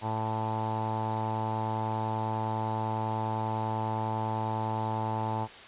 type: tone with low-pass filter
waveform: sawtooth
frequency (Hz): 110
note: A2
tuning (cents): 0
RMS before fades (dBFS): -31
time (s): 0.01-5.48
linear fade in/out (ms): 50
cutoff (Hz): 890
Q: 8.2
effects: white hiss -47 dBFS RMS until 5.67 s + resampled to 8000 Hz